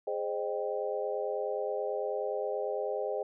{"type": "chord", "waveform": "sine", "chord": "Ab major seventh", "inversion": "none", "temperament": "equal with one note detuned", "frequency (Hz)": [415.3, 523.3, 612.6, 784], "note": ["Ab4", "C5", "Eb5", "G5"], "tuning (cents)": [0, 0, -27, 0], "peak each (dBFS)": [-35, -35, -36, -40], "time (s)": [0.07, 3.23], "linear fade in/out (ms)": 5, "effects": []}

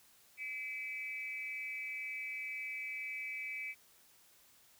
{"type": "tone with amplitude modulation", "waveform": "sine", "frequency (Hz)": 2304, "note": "D7", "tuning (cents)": -34, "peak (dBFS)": -35, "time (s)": [0.37, 3.75], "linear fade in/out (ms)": 50, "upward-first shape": "sine", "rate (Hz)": 258, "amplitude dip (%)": 90, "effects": ["white hiss -65 dBFS RMS until 4.79 s"]}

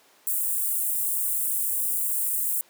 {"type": "high-pass noise", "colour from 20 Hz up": "white", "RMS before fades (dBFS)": -26, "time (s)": [0.27, 2.61], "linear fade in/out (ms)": 0, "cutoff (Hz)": 8200, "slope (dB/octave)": 48, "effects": ["pink hiss -57 dBFS RMS until 2.69 s", "high-pass 400 Hz 12 dB/octave"]}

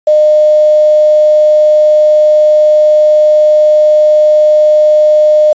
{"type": "tone with quantisation", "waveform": "sine", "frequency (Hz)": 608, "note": "D#5", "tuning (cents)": -40, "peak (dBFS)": -3, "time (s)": [0.07, 5.53], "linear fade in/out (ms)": 5, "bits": 5, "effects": ["resampled to 16000 Hz"]}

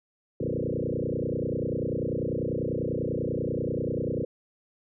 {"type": "tone with frequency modulation", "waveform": "sine", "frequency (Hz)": 307.2, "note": "D#4", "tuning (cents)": -22, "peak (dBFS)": -26, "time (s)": [0.4, 4.25], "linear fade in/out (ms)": 5, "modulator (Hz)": 30.2, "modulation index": 7.1, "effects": []}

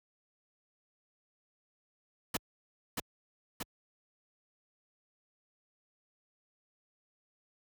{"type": "noise with echo", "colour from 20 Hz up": "pink", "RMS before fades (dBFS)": -32, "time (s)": [2.34, 2.37], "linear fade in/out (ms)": 5, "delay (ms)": 630, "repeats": 2, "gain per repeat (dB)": -3, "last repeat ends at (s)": 3.63, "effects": ["high-pass 60 Hz 12 dB/octave"]}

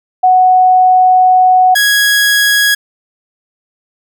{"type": "tone pair in turn", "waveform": ["sine", "sawtooth"], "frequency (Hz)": [740, 1661.2], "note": ["F#5", "G#6"], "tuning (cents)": [0, 0], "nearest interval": "octave + major second", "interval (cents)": 1400, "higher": "second", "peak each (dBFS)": -4, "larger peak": "neither", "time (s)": [[0.23, 1.75], [1.75, 2.75]], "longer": "first", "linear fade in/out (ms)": 10, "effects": []}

